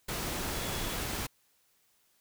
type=tone in noise; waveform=sine; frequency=3383 Hz; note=G#7; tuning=31 cents sharp; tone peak=-46 dBFS; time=0.54-0.95 s; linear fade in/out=10 ms; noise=pink; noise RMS=-35 dBFS; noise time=0.08-1.27 s; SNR=-14 dB; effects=white hiss -70 dBFS RMS until 2.2 s